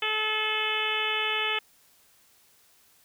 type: harmonic tone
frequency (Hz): 432.1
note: A4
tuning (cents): -31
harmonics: 1 / 2 / 3 / 4 / 5 / 6 / 7 / 8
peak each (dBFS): -36 / -36 / -34 / -35 / -33 / -31 / -31 / -36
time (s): 0.02-1.59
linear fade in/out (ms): 5
effects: white hiss -61 dBFS RMS until 3.04 s